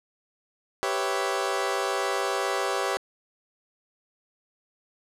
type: chord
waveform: 20% pulse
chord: C# half-diminished seventh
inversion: second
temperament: equal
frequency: 392 / 493.9 / 554.4 / 659.3 Hz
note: G4 / B4 / C#5 / E5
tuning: 0 / 0 / 0 / 0 cents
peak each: -24 / -27 / -26 / -28 dBFS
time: 0.83-2.97 s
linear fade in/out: 0 ms
effects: low-pass 10000 Hz 12 dB/octave